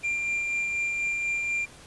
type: tone with tremolo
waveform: triangle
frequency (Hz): 2383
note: D7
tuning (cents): +25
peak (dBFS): -23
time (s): 0.03-1.66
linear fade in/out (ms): 20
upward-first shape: sine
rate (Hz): 4.1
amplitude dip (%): 25
effects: pink hiss -49 dBFS RMS until 1.86 s + resampled to 24000 Hz